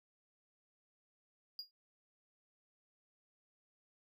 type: tone with exponential decay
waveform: triangle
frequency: 4846 Hz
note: D#8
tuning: 47 cents flat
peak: -37 dBFS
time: 1.59-1.71 s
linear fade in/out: 1 ms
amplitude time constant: 24 ms
effects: none